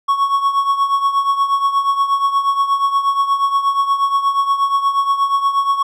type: tone with tremolo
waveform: triangle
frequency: 1108.7 Hz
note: C#6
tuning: in tune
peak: -8 dBFS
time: 0.08-5.83 s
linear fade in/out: 10 ms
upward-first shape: triangle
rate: 8.4 Hz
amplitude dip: 75%
effects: none